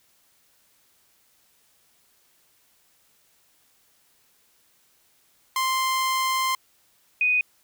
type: tone pair in turn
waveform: sawtooth / sine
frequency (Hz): 1046.5 / 2489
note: C6 / D#7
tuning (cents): 0 / 0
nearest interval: octave + minor third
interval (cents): 1500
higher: second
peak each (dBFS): -18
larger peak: neither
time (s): 5.56-6.55 / 7.21-7.41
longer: first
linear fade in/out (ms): 2
effects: white hiss -63 dBFS RMS until 7.63 s